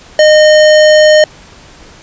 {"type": "tone", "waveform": "square", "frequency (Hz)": 613, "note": "D#5", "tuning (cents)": -26, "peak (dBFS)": -3, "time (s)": [0.19, 1.24], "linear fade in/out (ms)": 2, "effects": ["pink hiss -37 dBFS RMS until 2.02 s", "resampled to 16000 Hz"]}